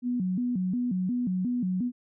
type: tone with vibrato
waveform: sine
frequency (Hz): 212.6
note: G#3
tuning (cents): +41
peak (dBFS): -25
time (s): 0.02-1.92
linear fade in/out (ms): 50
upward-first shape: square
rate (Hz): 2.8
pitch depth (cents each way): 250
effects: none